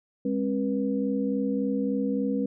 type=tone cluster; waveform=sine; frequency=204.3 / 267.8 / 484.4 Hz; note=G#3 / C4 / B4; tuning=-28 / +40 / -34 cents; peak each=-28 / -27 / -31 dBFS; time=0.25-2.46 s; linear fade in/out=5 ms; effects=none